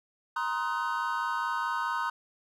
triangle chord, C half-diminished seventh, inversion third, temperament just, 941.9 / 1046.5 / 1255.8 / 1507 Hz, Bb5 / C6 / Eb6 / Gb6, +18 / 0 / +16 / +31 cents, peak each -31 / -33 / -32 / -33 dBFS, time 0.36-2.1 s, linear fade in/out 5 ms, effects none

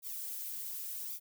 violet noise with flanger, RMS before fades -41 dBFS, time 0.02-1.2 s, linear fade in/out 50 ms, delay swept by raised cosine 0.84 to 4.94 ms, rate 0.89 Hz, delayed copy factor +0.85, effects none

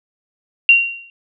sine tone with exponential decay, 2758 Hz, F7, 22 cents flat, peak -3 dBFS, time 0.69-1.1 s, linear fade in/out 1 ms, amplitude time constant 88 ms, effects none

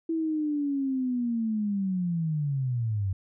sine linear sweep, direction down, 329.7 to 92.5 Hz, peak -25 dBFS, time 0.09-3.13 s, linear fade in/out 5 ms, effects none

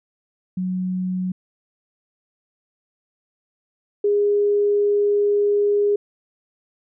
sine tone pair in turn, 184.1 / 410.2 Hz, F#3 / G#4, -8 / -21 cents, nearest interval octave + major second, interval 1387 cents, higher second, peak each -21 / -15 dBFS, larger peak second, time 0.57-1.32 / 4.04-5.96 s, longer second, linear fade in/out 5 ms, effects none

